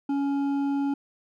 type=tone with hard clipping; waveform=sine; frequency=279.8 Hz; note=C#4; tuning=16 cents sharp; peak=-25 dBFS; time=0.09-0.94 s; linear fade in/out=5 ms; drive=7 dB; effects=none